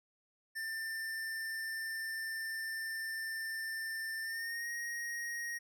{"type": "tone with pitch glide", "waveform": "square", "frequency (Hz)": [1789, 1876.9], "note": ["A6", "A#6"], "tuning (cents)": [28, 11], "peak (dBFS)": -38, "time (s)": [0.55, 5.59], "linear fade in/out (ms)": 20, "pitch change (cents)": 83, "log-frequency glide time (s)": [4.23, 4.68], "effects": []}